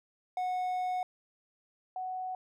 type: tone pair in turn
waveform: triangle / sine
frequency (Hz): 733 / 742.8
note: F#5 / F#5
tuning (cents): -16 / +7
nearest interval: unison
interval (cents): 23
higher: second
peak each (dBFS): -28 / -34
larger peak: first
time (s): 0.37-1.03 / 1.96-2.35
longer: first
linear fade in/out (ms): 2
effects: none